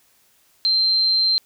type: tone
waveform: sine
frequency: 4137 Hz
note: C8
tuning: 20 cents flat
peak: -15 dBFS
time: 0.65-1.38 s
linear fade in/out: 0 ms
effects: white hiss -59 dBFS RMS until 1.45 s